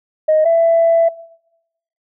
sine tone pair in turn, 622.3 / 665.6 Hz, D#5 / E5, 0 / +17 cents, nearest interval minor second, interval 117 cents, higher second, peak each -8 dBFS, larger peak neither, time 0.28-0.45 / 0.45-1.09 s, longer second, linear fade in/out 10 ms, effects noise-tail reverb RT60 0.9 s tail -22 dB re dry + tanh soft clip ceiling -5 dBFS

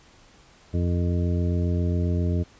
harmonic tone, 87.4 Hz, F2, 2 cents sharp, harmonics 1 / 2 / 3 / 4 / 5 / 7, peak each -22 / -28 / -32 / -34 / -36 / -39 dBFS, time 0.73-2.44 s, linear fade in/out 20 ms, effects pink hiss -54 dBFS RMS until 2.59 s + resampled to 16000 Hz

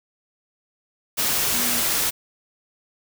sine tone in noise, 241.3 Hz, B3, 40 cents flat, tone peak -31 dBFS, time 1.52-1.81 s, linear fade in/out 20 ms, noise white, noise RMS -22 dBFS, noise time 1.17-2.11 s, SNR -12 dB, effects none

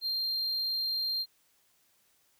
triangle tone, 4186 Hz, C8, in tune, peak -28 dBFS, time 0.01-1.26 s, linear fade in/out 50 ms, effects white hiss -69 dBFS RMS until 2.39 s

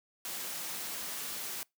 white noise, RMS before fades -39 dBFS, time 0.25-1.63 s, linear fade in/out 0 ms, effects noise-tail reverb RT60 0.2 s tail -26 dB re dry + high-pass 150 Hz 12 dB/octave

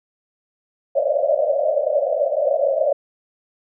pink band-pass noise, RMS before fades -19 dBFS, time 0.95-2.93 s, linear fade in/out 5 ms, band 540 to 650 Hz, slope 96 dB/octave, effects none

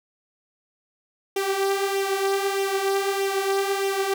sawtooth tone with flanger, 392 Hz, G4, in tune, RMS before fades -24 dBFS, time 1.36-4.14 s, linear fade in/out 5 ms, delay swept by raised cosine 0.33 to 5.33 ms, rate 1.6 Hz, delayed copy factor +0.55, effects none

